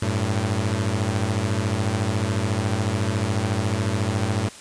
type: beating tone pair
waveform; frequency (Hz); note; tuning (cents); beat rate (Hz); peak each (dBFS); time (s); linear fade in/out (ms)
sawtooth; 96.7 / 110.7; G2 / A2; -23 / +11; 14; -20; 0.02-4.49; 5
effects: white hiss -42 dBFS RMS until 4.6 s + resampled to 22050 Hz